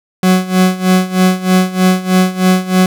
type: tone with tremolo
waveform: 40% pulse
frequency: 185 Hz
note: F#3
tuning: in tune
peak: -5 dBFS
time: 0.23-2.86 s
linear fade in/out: 2 ms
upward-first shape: sine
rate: 3.2 Hz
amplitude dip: 85%
effects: none